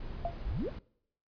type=noise; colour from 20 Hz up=brown; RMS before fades=-40 dBFS; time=0-0.79 s; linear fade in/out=5 ms
type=tone with exponential decay; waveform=sine; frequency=683 Hz; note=F5; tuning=39 cents flat; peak=-27 dBFS; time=0.25-0.36 s; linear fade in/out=1 ms; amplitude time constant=23 ms
type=exponential sweep; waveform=sine; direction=up; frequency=31.81 to 670 Hz; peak=-32 dBFS; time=0.44-0.7 s; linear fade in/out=20 ms
effects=noise-tail reverb RT60 0.7 s tail -23 dB re dry + resampled to 11025 Hz